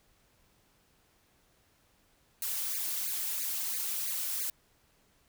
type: noise with flanger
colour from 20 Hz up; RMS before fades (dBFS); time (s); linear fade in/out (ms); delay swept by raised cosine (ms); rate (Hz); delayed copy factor
blue; -34; 2.42-4.5; 2; 0.44 to 3.44; 3; +0.9
effects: pink hiss -68 dBFS RMS until 5.28 s